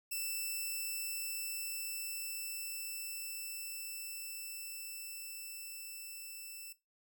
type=tone with level ramp; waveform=5% pulse; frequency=2654 Hz; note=E7; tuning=11 cents sharp; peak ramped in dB=-27 to -37 dBFS; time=0.11-6.73 s; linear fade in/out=10 ms; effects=noise-tail reverb RT60 0.2 s tail -17 dB re dry